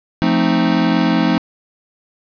square chord, F dominant seventh, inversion none, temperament equal, 174.61 / 220 / 261.6 / 311.1 Hz, F3 / A3 / C4 / Eb4, 0 / 0 / 0 / 0 cents, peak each -19 dBFS, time 0.22-1.38 s, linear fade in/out 0 ms, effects resampled to 11025 Hz + 7-bit

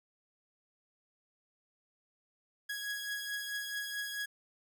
sawtooth beating tone pair, 1661.2 / 1665.8 Hz, G#6 / G#6, 0 / +5 cents, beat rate 4.6 Hz, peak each -34 / -40 dBFS, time 2.69-4.26 s, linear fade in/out 10 ms, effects none

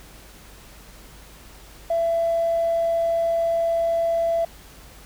triangle tone with tanh clipping, 669 Hz, E5, 25 cents sharp, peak -18 dBFS, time 1.9-4.45 s, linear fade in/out 5 ms, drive 1 dB, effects added 50 Hz sine -48 dBFS peak until 5.05 s + pink hiss -47 dBFS RMS until 5.05 s

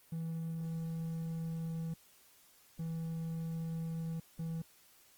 triangle tone bursts at uneven times, 163.6 Hz, E3, 13 cents flat, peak -34 dBFS, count 3, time 0.12-1.94 / 2.79-4.2 / 4.39-4.62 s, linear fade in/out 5 ms, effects white hiss -64 dBFS RMS until 5.17 s + Opus 24 kbps

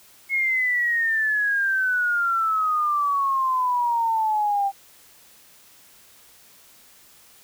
sine exponential sweep, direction down, 2180 to 784 Hz, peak -19 dBFS, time 0.29-4.72 s, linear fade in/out 50 ms, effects white hiss -52 dBFS RMS until 7.43 s

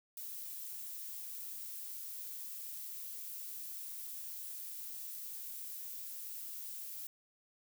violet noise, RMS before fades -45 dBFS, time 0.17-7.07 s, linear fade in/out 2 ms, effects none

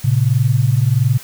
sine tone pair together, 113.3 / 134.74 Hz, A#2 / C#3, -49 / -49 cents, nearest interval minor third, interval 300 cents, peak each -14 dBFS, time 0.04-1.18 s, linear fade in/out 10 ms, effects white hiss -37 dBFS RMS until 1.23 s

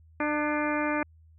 harmonic tone with a mistuned harmonic, 299 Hz, D4, 31 cents sharp, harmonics 1 / 2 / 3 / 4 / 5 / 6 / 7 / 8, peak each -29 / -32 / -34 / -35 / -36 / -37 / -37 / -38 dBFS, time 0.2-1.03 s, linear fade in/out 2 ms, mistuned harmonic 6, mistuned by -57 cents, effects added 80 Hz sine -53 dBFS peak until 1.38 s

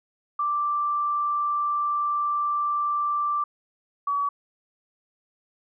sine tone pair in turn, 1174.7 / 1138 Hz, D6 / C#6, 0 / +45 cents, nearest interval minor second, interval 55 cents, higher first, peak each -22 dBFS, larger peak neither, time 0.39-3.44 / 4.07-4.29 s, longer first, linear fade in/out 5 ms, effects none

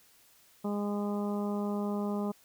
harmonic tone, 205 Hz, G#3, 22 cents flat, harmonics 1 / 2 / 3 / 4 / 5 / 6, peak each -31 / -37 / -41 / -43 / -45 / -47 dBFS, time 0.64-2.32 s, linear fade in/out 10 ms, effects white hiss -62 dBFS RMS until 2.44 s

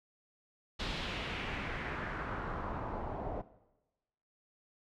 pink noise with low-pass filter sweep, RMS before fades -39 dBFS, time 0.79-3.42 s, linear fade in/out 10 ms, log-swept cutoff 3900 to 700 Hz, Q 2.1, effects noise-tail reverb RT60 1.0 s tail -17 dB re dry

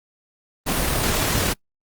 pink noise with amplitude modulation, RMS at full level -20 dBFS, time 0.66-1.54 s, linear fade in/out 20 ms, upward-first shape sine, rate 37.7 Hz, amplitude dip 30%, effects noise-tail reverb RT60 0.1 s tail -26 dB re dry + Opus 24 kbps

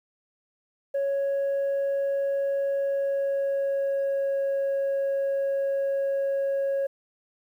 sine tone with pitch glide, 554.4 to 550.3 Hz, C#5 to C#5, 0 to -13 cents, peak -21 dBFS, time 0.94-6.87 s, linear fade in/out 10 ms, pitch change -13 cents, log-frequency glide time 2.73-4.4 s, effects tanh soft clip ceiling -22 dBFS + 10-bit

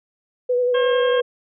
sine tone with vibrato, 493.9 Hz, B4, in tune, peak -16 dBFS, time 0.49-1.22 s, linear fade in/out 10 ms, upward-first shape sine, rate 11 Hz, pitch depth 25 cents each way
harmonic tone, 537 Hz, C5, 45 cents sharp, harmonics 1 / 2 / 3 / 4 / 5 / 6, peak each -26 / -27 / -27 / -40 / -39 / -30 dBFS, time 0.74-1.21 s, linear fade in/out 10 ms
effects none

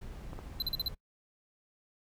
brown noise, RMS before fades -44 dBFS, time 0.01-0.95 s, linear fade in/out 10 ms
clicks, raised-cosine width 1 ms, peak -30 dBFS, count 2, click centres 0.332 / 0.39 s
square tone bursts, 4049 Hz, B7, 42 cents sharp, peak -30 dBFS, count 5, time 0.6-0.882 s, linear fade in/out 2 ms, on 22 ms, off 43 ms
effects noise-tail reverb RT60 0.1 s tail -23 dB re dry

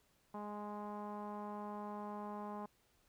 sawtooth tone with low-pass filter, 207.7 Hz, G#3, in tune, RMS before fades -45 dBFS, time 0.34-2.66 s, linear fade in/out 5 ms, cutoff 960 Hz, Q 4.9, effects pink hiss -74 dBFS RMS until 3.08 s

